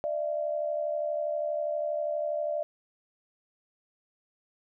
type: tone pair together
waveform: sine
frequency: 597 / 669.4 Hz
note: D5 / E5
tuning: +28 / +26 cents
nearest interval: major second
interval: 198 cents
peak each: -29 / -33 dBFS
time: 0.04-2.63 s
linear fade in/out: 0 ms
effects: none